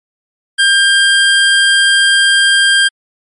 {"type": "tone", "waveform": "25% pulse", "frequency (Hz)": 1597, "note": "G6", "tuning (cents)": 32, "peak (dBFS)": -3, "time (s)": [0.58, 2.89], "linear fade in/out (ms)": 20, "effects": ["MP3 48 kbps"]}